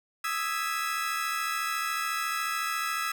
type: chord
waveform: 35% pulse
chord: E major seventh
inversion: third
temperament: equal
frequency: 1244.5 / 1318.5 / 1661.2 / 1975.5 Hz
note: D#6 / E6 / G#6 / B6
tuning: 0 / 0 / 0 / 0 cents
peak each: -33 / -30 / -35 / -35 dBFS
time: 0.24-3.12 s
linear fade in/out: 5 ms
effects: none